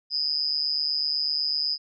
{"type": "tone with amplitude modulation", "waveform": "sine", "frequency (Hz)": 4994, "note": "D#8", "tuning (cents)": 6, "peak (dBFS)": -19, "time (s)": [0.1, 1.78], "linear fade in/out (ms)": 50, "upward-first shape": "sine", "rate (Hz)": 148, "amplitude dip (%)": 100, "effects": []}